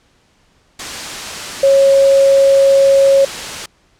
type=tone in noise; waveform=sine; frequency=548 Hz; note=C#5; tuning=20 cents flat; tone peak=-6 dBFS; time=1.63-3.25 s; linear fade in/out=5 ms; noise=white; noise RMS=-24 dBFS; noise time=0.79-3.66 s; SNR=+15 dB; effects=pink hiss -55 dBFS RMS until 3.99 s + low-pass 7000 Hz 12 dB/octave